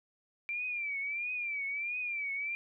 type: tone with vibrato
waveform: sine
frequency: 2349 Hz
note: D7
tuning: in tune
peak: -33 dBFS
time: 0.49-2.55 s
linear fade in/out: 0 ms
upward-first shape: triangle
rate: 1.5 Hz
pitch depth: 120 cents each way
effects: none